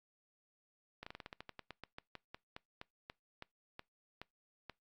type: slowing click train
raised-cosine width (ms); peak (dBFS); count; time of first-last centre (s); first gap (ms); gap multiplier
0.3; -30; 22; 1.03-4.697; 35; 1.14
effects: noise-tail reverb RT60 0.2 s tail -24 dB re dry + Opus 48 kbps